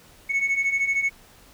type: beating tone pair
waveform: sine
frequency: 2199 / 2212 Hz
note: C#7 / C#7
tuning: -14 / -4 cents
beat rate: 13 Hz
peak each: -24 / -20 dBFS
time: 0.29-1.1 s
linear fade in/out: 20 ms
effects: tanh soft clip ceiling -18 dBFS + pink hiss -52 dBFS RMS until 1.53 s